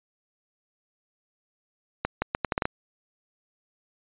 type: accelerating click train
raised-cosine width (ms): 0.5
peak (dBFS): -9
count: 8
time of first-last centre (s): 2.05-2.655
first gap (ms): 170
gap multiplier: 0.76
effects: resampled to 8000 Hz